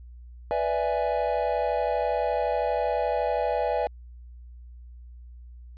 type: chord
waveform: triangle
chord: E dominant seventh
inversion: second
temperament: equal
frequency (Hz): 493.9 / 587.3 / 659.3 / 830.6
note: B4 / D5 / E5 / G#5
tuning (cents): 0 / 0 / 0 / 0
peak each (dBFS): -27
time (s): 0.51-3.87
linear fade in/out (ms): 0
effects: added 60 Hz sine -42 dBFS peak until 5.77 s + resampled to 11025 Hz